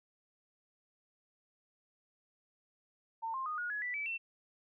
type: tone with pitch steps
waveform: sine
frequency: 904 / 1056.6 / 1234.9 / 1443.3 / 1686.9 / 1971.6 / 2304 / 2693 Hz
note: A5 / C6 / D#6 / F#6 / G#6 / B6 / D7 / E7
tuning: +47 / +17 / -13 / -43 / +27 / -3 / -34 / +36 cents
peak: -35 dBFS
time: 3.22-4.18 s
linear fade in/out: 20 ms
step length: 120 ms
effects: none